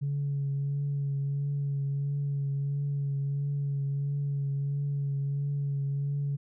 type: tone with vibrato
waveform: sine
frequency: 140.8 Hz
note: C#3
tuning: 27 cents sharp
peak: -26 dBFS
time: 0.01-6.37 s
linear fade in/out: 20 ms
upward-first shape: triangle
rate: 1.5 Hz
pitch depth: 24 cents each way
effects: tanh soft clip ceiling -24 dBFS